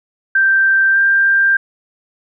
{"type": "tone with pitch glide", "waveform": "sine", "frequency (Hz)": [1568, 1586.2], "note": ["G6", "G6"], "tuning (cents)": [0, 20], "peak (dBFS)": -9, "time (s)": [0.35, 1.57], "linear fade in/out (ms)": 5, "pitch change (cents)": 20, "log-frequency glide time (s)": [0.92, 0.97], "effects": []}